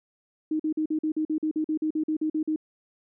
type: tone bursts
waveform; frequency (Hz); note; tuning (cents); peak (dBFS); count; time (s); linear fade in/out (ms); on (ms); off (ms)
sine; 311.1; D#4; 0; -23; 16; 0.51-2.561; 5; 86; 45
effects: none